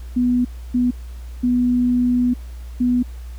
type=tone bursts at uneven times; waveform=sine; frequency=246.4 Hz; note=B3; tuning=4 cents flat; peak=-14 dBFS; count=4; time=0.16-0.45 / 0.74-0.91 / 1.43-2.34 / 2.8-3.03 s; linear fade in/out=10 ms; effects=added 60 Hz sine -30 dBFS peak until 3.38 s + pink hiss -50 dBFS RMS until 3.38 s